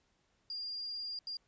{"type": "tone bursts at uneven times", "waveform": "sine", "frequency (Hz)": 4806, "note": "D8", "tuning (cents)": 39, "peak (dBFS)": -38, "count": 2, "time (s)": [[0.5, 1.19], [1.27, 1.37]], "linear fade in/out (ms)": 2, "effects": ["pink hiss -75 dBFS RMS until 1.47 s", "resampled to 16000 Hz"]}